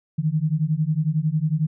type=beating tone pair; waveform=sine; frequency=150 / 161 Hz; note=D3 / E3; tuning=+37 / -41 cents; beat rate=11 Hz; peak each=-22 dBFS; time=0.18-1.67 s; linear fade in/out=10 ms; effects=none